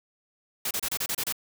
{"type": "noise bursts", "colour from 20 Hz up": "white", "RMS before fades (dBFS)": -29, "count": 8, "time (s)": [0.65, 1.325], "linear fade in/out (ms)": 5, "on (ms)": 59, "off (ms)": 29, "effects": []}